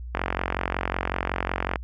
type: click train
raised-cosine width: 0.5 ms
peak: -9 dBFS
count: 74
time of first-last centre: 0.15-1.758 s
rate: 45.4 Hz
effects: added 60 Hz sine -33 dBFS peak until 1.83 s